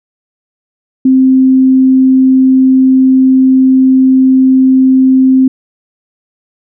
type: tone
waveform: sine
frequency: 261.6 Hz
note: C4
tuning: in tune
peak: -3 dBFS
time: 1.05-5.48 s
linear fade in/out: 5 ms
effects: none